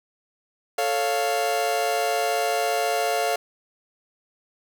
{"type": "chord", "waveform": "40% pulse", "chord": "A augmented", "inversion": "none", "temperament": "equal", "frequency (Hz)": [440, 554.4, 698.5], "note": ["A4", "C#5", "E#5"], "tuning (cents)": [0, 0, 0], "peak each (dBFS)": [-27, -27, -23], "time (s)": [0.78, 3.36], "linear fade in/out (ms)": 5, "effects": ["9-bit"]}